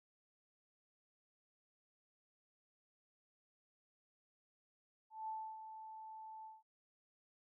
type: tone with ADSR envelope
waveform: sine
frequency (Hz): 877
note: A5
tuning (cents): -6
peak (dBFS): -40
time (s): 5.1-6.63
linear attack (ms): 180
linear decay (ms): 290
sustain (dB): -9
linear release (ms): 180
effects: none